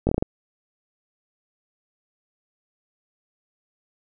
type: slowing click train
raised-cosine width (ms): 2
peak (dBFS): -7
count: 6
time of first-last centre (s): 0.07-0.225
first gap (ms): 20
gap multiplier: 1.22
effects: none